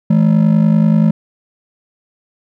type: ring-modulated tone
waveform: triangle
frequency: 189.6 Hz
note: F#3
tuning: 43 cents sharp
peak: -3 dBFS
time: 0.1-1.11 s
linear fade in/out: 5 ms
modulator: 25.2 Hz
effects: none